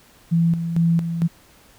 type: tone with tremolo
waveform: sine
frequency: 167.5 Hz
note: E3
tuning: 28 cents sharp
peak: -14 dBFS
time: 0.31-1.28 s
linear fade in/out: 20 ms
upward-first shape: square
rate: 2.2 Hz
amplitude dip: 60%
effects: pink hiss -52 dBFS RMS until 1.78 s